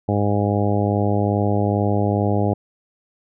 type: harmonic tone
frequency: 102.4 Hz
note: G#2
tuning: 24 cents flat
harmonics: 1 / 2 / 3 / 4 / 5 / 6 / 7 / 8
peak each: -20 / -23 / -25 / -26 / -27 / -28 / -28 / -29 dBFS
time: 0.08-2.54 s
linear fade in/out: 10 ms
effects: none